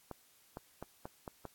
clicks, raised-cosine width 1 ms, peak -28 dBFS, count 6, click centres 0.113 / 0.571 / 0.826 / 1.055 / 1.278 / 1.453 s, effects white hiss -66 dBFS RMS until 1.54 s + AAC 64 kbps

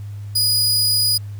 sawtooth tone, 4933 Hz, D#8, 16 cents flat, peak -12 dBFS, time 0.35-1.18 s, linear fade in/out 10 ms, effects added 102 Hz sine -28 dBFS peak until 1.39 s + pink hiss -52 dBFS RMS until 1.39 s

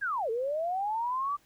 sine linear two-way sweep, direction down then up, 1674 to 434.4 to 1178 Hz, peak -28 dBFS, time 0.01-1.37 s, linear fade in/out 20 ms, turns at 0.3 s, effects pink hiss -65 dBFS RMS until 1.45 s

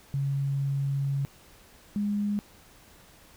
sine tone pair in turn, 138.59 / 205.5 Hz, C#3 / G#3, 0 / -18 cents, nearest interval perfect fifth, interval 682 cents, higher second, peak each -25 dBFS, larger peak neither, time 0.14-1.25 / 1.96-2.39 s, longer first, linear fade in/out 0 ms, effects pink hiss -55 dBFS RMS until 3.36 s

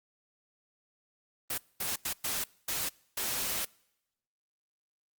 white noise bursts at uneven times, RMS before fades -33 dBFS, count 6, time 1.5-1.58 / 1.8-1.96 / 2.05-2.13 / 2.24-2.44 / 2.68-2.89 / 3.17-3.65 s, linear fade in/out 5 ms, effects noise-tail reverb RT60 0.9 s tail -26 dB re dry + Opus 32 kbps

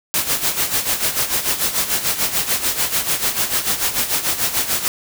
white noise with tremolo, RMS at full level -17 dBFS, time 0.14-4.88 s, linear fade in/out 0 ms, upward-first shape sine, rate 6.8 Hz, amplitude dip 70%, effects none

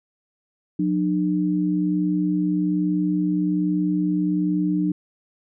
sine tone pair together, 180.5 / 301.7 Hz, F#3 / D4, -43 / +47 cents, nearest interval major sixth, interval 890 cents, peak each -22 / -21 dBFS, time 0.79-4.92 s, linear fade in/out 5 ms, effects none

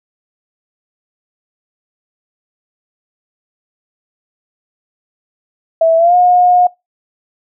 sine tone with pitch glide, 655 to 718.4 Hz, E5 to F5, -11 to +49 cents, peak -6 dBFS, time 5.81-6.67 s, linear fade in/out 5 ms, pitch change +160 cents, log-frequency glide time 5.97-6.15 s, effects noise-tail reverb RT60 0.2 s tail -23 dB re dry

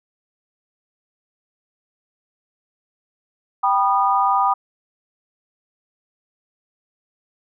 sine chord, G augmented, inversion none, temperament just, 784 / 980 / 1225 Hz, G5 / B5 / D#6, 0 / -14 / -27 cents, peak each -19 dBFS, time 3.63-4.54 s, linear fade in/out 10 ms, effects none

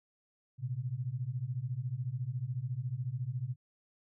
sine beating tone pair, 117.7 / 131.7 Hz, A#2 / C3, +17 / +12 cents, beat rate 14 Hz, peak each -37 / -36 dBFS, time 0.58-3.56 s, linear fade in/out 50 ms, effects none

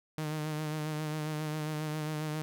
sawtooth tone with vibrato, 153.6 Hz, D#3, 22 cents flat, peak -29 dBFS, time 0.18-2.42 s, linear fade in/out 0 ms, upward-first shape sine, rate 7.4 Hz, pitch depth 31 cents each way, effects none

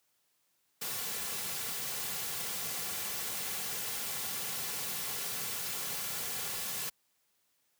white noise with comb filter, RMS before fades -37 dBFS, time 0.81-6.9 s, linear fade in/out 10 ms, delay 3.2 ms, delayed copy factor -0.5, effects white hiss -75 dBFS RMS until 7.79 s + high-pass 80 Hz 12 dB/octave

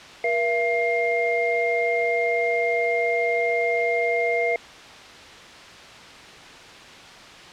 sine tone cluster, 476.7 / 674 / 2118 Hz, A#4 / E5 / C7, +39 / +38 / +21 cents, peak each -24 dBFS, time 0.24-4.56 s, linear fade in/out 2 ms, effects white hiss -42 dBFS RMS until 7.52 s + low-pass 4000 Hz 12 dB/octave

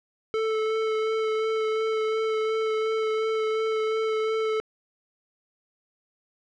square tone with vibrato, 439.1 Hz, A4, 4 cents flat, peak -24 dBFS, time 0.34-4.6 s, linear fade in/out 0 ms, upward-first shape sine, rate 2.8 Hz, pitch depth 13 cents each way, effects low-pass 3000 Hz 12 dB/octave

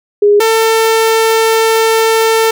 sine / sawtooth tone pair in turn, 411.4 / 447.8 Hz, G#4 / A4, -16 / +30 cents, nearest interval minor second, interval 146 cents, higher second, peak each -4 dBFS, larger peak neither, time 0.22-0.4 / 0.4-2.51 s, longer second, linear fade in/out 5 ms, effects none

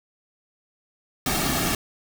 pink noise with comb filter, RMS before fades -24 dBFS, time 1.26-1.75 s, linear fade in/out 2 ms, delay 2 ms, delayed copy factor -0.6, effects none

